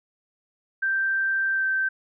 sine tone with pitch glide, 1568 to 1554.5 Hz, G6 to G6, 0 to -15 cents, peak -21 dBFS, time 0.82-1.89 s, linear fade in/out 10 ms, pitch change -15 cents, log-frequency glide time 1.53-1.64 s, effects none

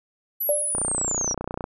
sine linear sweep, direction down, 11970 to 5588 Hz, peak -23 dBFS, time 0.4-1.34 s, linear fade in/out 10 ms
sine tone with exponential decay, 587.3 Hz, D5, in tune, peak -16 dBFS, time 0.49-0.8 s, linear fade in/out 2 ms, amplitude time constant 66 ms
click train, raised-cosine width 1 ms, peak -15 dBFS, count 28, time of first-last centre 0.75-1.641 s, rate 30.3 Hz
effects none

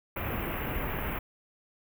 pink band-stop noise, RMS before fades -33 dBFS, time 0.16-1.19 s, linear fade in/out 5 ms, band 2800 to 13000 Hz, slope 48 dB/octave, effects none

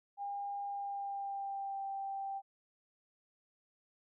sine tone with pitch glide, 805 to 784.8 Hz, G5 to G5, +46 to +2 cents, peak -37 dBFS, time 0.17-2.42 s, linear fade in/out 50 ms, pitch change -44 cents, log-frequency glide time 0.64-1.83 s, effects none

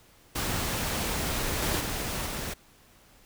pink noise with level steps, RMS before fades -30 / -28 / -32 / -34 dBFS, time 0.35-2.54 s, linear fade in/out 10 ms, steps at 1.62 / 1.8 / 2.26 s, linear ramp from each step 5 ms, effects pink hiss -58 dBFS RMS until 3.25 s

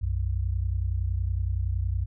sine tone pair together, 61.25 / 92 Hz, B1 / F#2, -14 / -9 cents, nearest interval perfect fifth, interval 705 cents, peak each -27 dBFS, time 0.01-2.06 s, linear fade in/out 20 ms, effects none

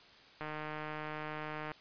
click train, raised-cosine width 0.5 ms, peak -26 dBFS, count 201, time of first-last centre 0.41-1.717 s, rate 153 Hz, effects white hiss -58 dBFS RMS until 1.8 s + resampled to 11025 Hz

